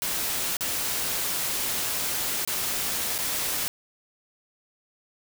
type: noise with dropouts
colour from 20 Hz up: white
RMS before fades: -28 dBFS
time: 0.02-3.68 s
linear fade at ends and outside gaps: 0 ms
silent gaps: 0.568-0.608 / 2.449-2.475 / 3.18-3.187 s
effects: none